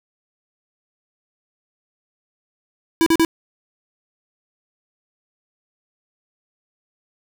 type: tone bursts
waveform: square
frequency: 328.8 Hz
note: E4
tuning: 4 cents flat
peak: -13 dBFS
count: 3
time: 3.01-3.249 s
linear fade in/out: 0 ms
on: 53 ms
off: 40 ms
effects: none